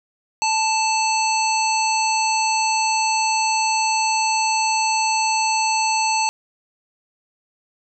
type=harmonic tone with a mistuned harmonic; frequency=880 Hz; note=A5; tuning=in tune; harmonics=1 / 3 / 5 / 7 / 9; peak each=-19 / -24 / -26 / -27 / -29 dBFS; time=0.42-6.29 s; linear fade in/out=0 ms; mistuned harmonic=9; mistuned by=-48 cents; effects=none